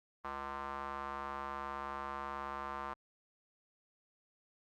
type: tone with band-pass filter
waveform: square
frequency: 69.3 Hz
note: C#2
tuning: in tune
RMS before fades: -42 dBFS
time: 0.24-2.94 s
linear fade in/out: 10 ms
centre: 1100 Hz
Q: 3.5
effects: Opus 48 kbps